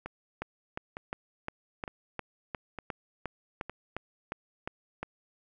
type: two click trains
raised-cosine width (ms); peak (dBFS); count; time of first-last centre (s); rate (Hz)
0.5; -23 / -19; 5 / 14; 0.06-3.696 / 0.42-5.03; 1.1 / 2.82
effects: none